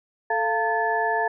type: tone cluster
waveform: sine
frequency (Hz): 440.3 / 694 / 902 / 1733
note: A4 / F5 / A5 / A6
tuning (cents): +1 / -11 / +43 / -27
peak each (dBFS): -28 / -26 / -25 / -26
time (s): 0.3-1.28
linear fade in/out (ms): 5
effects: none